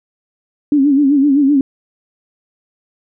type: tone with vibrato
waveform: sine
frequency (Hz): 281.5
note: C#4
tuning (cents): +27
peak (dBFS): -8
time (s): 0.72-1.61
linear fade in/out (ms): 2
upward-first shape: sine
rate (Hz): 7.8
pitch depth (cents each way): 94
effects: none